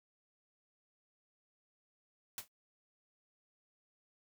white noise with exponential decay, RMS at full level -38 dBFS, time 2.38-2.48 s, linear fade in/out 1 ms, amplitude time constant 21 ms, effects noise-tail reverb RT60 0.1 s tail -23 dB re dry

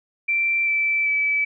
sine tone with pitch steps, 2349 / 2325 / 2301 Hz, D7 / D7 / D7, 0 / -18 / -36 cents, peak -18 dBFS, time 0.28-1.45 s, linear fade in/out 10 ms, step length 390 ms, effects none

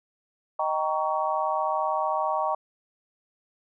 sine chord, Eb dominant seventh, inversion none, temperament just, 622.3 / 777.8 / 933.4 / 1120.1 Hz, Eb5 / G5 / Bb5 / Db6, 0 / -14 / +2 / +18 cents, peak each -29 dBFS, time 0.59-2.55 s, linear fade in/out 5 ms, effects none

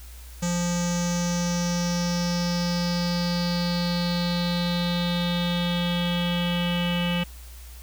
square tone with low-pass filter sweep, 174.61 Hz, F3, in tune, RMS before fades -25 dBFS, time 0.42-7.24 s, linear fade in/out 10 ms, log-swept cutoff 6900 to 2900 Hz, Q 6.2, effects added 60 Hz sine -40 dBFS peak until 7.82 s + white hiss -49 dBFS RMS until 7.82 s

